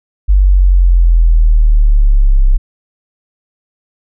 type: exponential sweep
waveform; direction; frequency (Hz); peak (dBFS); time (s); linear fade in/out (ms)
sine; down; 49 to 32.4; -4; 0.28-2.58; 20
effects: none